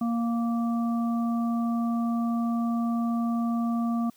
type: harmonic tone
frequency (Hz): 233.1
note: A#3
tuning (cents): 0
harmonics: 1 / 3 / 5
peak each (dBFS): -24 / -36 / -37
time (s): 0.01-4.1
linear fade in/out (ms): 5
effects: white hiss -61 dBFS RMS until 4.16 s